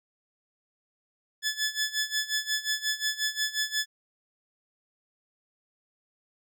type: tone with tremolo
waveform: 15% pulse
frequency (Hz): 1725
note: A6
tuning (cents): -35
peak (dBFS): -18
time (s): 1.42-3.86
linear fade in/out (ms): 50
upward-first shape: sine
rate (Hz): 5.6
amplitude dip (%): 85
effects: none